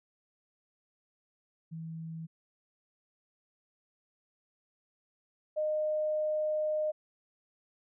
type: tone pair in turn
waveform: sine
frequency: 162.5 / 613.5 Hz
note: E3 / D#5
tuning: -24 / -25 cents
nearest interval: octave + major seventh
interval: 2299 cents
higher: second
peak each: -38 / -28 dBFS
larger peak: second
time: 1.71-2.27 / 5.56-6.92 s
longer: second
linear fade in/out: 20 ms
effects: none